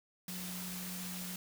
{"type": "tone in noise", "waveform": "sine", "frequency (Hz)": 182, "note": "F#3", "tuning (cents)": -28, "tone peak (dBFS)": -43, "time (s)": [0.28, 1.36], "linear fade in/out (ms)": 2, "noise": "white", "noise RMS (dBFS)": -44, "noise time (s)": [0.28, 1.36], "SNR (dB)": -2, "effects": []}